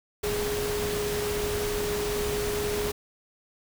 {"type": "tone in noise", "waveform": "sine", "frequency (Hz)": 415.3, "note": "G#4", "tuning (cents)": 0, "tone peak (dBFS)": -28, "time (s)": [0.23, 2.92], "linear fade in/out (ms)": 10, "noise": "pink", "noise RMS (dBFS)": -32, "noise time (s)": [0.23, 2.92], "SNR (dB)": 1, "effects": []}